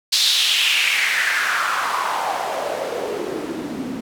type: noise with band-pass filter sweep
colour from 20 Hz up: white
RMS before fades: -21 dBFS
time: 0.12-4.01 s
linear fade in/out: 10 ms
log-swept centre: 4300 to 220 Hz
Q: 3.7
effects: none